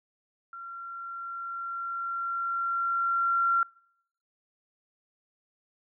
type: tone with level ramp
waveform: sine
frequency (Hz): 1371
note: F6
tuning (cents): -32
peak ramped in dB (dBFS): -39 to -21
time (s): 0.53-3.63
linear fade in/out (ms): 2
effects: noise-tail reverb RT60 0.7 s tail -25 dB re dry